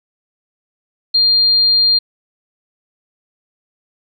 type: tone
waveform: sine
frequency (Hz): 4200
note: C8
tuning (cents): +6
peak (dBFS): -9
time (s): 1.14-1.99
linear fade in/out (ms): 10
effects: none